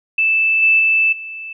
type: tone with level steps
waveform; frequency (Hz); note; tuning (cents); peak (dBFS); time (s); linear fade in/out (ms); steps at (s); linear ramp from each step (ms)
sine; 2637; E7; 0; -12 / -9 / -11 / -27; 0.18-1.53; 5; 0.62 / 0.79 / 1.12; 10
effects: none